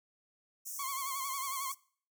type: high-pass noise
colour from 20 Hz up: pink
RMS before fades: -42 dBFS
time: 0.65-1.75 s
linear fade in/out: 20 ms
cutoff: 5600 Hz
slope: 96 dB/octave
type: tone with vibrato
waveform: 40% pulse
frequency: 1085 Hz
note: C#6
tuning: 37 cents flat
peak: -36 dBFS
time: 0.79-1.72 s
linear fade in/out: 5 ms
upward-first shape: sine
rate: 11 Hz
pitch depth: 69 cents each way
effects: noise-tail reverb RT60 0.5 s tail -22 dB re dry